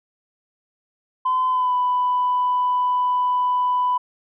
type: tone with pitch glide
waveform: sine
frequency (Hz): 1021 to 994.2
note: C6 to B5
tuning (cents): -43 to +11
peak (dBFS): -16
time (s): 1.25-3.98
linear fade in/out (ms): 10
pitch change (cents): -46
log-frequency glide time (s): 1.49-1.74
effects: tanh soft clip ceiling -13 dBFS